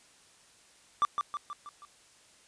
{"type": "tone with echo", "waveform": "triangle", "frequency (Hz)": 1174.7, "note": "D6", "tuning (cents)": 0, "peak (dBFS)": -20, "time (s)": [1.02, 1.05], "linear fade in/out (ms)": 0, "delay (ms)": 160, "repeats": 5, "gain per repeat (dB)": -5, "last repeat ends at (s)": 1.85, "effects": ["white hiss -60 dBFS RMS until 2.47 s", "resampled to 22050 Hz"]}